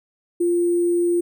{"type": "tone with sample-and-hold", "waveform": "sine", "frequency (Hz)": 347.8, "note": "F4", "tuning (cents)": -7, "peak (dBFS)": -16, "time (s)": [0.4, 1.21], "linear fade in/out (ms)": 10, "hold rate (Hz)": 8820, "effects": []}